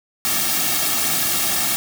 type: noise with comb filter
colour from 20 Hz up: white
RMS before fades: -20 dBFS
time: 0.25-1.76 s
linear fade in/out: 0 ms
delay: 2 ms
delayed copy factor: -0.8
effects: none